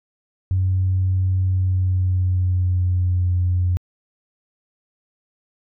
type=tone with pitch glide; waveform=sine; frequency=93.3 to 89.76 Hz; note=F#2 to F2; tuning=+15 to +48 cents; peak=-15 dBFS; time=0.51-3.77 s; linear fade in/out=0 ms; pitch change=-67 cents; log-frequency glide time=1.41-3.18 s; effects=tanh soft clip ceiling -11 dBFS